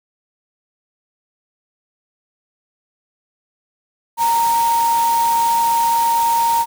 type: tone in noise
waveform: sine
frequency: 928 Hz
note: A#5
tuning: 8 cents flat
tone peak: -13 dBFS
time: 4.17-6.66 s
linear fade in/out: 50 ms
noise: white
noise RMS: -27 dBFS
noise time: 4.17-6.66 s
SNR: +11 dB
effects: none